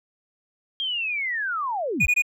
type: linear sweep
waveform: sine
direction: down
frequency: 3244 to 34.65 Hz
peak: -24 dBFS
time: 0.8-2.07 s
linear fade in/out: 0 ms
type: tone bursts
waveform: triangle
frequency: 2459 Hz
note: D#7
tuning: 21 cents flat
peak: -15 dBFS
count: 3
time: 2-2.222 s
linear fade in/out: 10 ms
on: 60 ms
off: 21 ms
effects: none